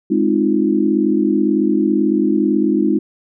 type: chord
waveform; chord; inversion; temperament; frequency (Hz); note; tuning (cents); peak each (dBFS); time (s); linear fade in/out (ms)
sine; F minor seventh; first; equal; 207.7 / 261.6 / 311.1 / 349.2; Ab3 / C4 / Eb4 / F4; 0 / 0 / 0 / 0; -18 / -20 / -16 / -19; 0.1-2.99; 10
effects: none